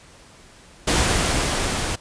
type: noise with level ramp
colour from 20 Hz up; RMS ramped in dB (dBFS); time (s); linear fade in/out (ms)
pink; -18 to -25; 0.87-1.96; 10
effects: pink hiss -48 dBFS RMS until 2 s + resampled to 22050 Hz